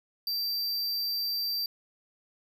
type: tone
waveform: square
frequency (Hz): 4688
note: D8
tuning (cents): -4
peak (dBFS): -29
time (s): 0.27-1.66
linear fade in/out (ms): 2
effects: none